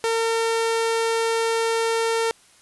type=tone; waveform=sawtooth; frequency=455 Hz; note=A#4; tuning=42 cents flat; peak=-16 dBFS; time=0.04-2.31 s; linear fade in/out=0 ms; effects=white hiss -54 dBFS RMS until 2.61 s + resampled to 24000 Hz